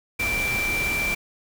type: tone in noise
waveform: sine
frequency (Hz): 2348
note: D7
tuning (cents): -1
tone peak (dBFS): -23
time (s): 0.19-1.15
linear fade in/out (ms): 10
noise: pink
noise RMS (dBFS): -30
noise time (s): 0.19-1.15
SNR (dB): +4
effects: none